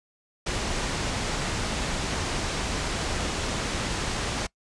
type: low-pass noise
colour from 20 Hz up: pink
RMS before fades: -29 dBFS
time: 0.46-4.47 s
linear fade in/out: 10 ms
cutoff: 8200 Hz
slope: 24 dB/octave
effects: noise-tail reverb RT60 0.1 s tail -23 dB re dry + resampled to 24000 Hz